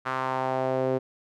sawtooth tone with band-pass filter sweep, 130.81 Hz, C3, in tune, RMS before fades -27 dBFS, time 0.05-0.99 s, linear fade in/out 20 ms, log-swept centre 1300 to 440 Hz, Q 2.4, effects none

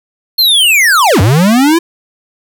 square linear two-way sweep, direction down then up, 4300 to 87.31 to 346.1 Hz, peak -6 dBFS, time 0.38-1.79 s, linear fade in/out 10 ms, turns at 1.21 s, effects none

